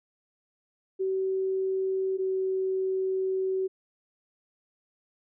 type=tone pair in turn; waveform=sine; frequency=380.9 / 378.8 Hz; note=G4 / F#4; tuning=-50 / +41 cents; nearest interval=unison; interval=9 cents; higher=first; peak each=-25 dBFS; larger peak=neither; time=0.99-2.18 / 2.18-3.68 s; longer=second; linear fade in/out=20 ms; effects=none